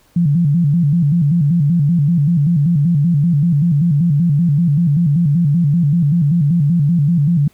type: tone with vibrato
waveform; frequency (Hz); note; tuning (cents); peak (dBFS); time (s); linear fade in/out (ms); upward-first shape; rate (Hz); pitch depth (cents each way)
sine; 157.3; D#3; +19; -10; 0.16-7.48; 5; square; 5.2; 160
effects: pink hiss -54 dBFS RMS until 7.53 s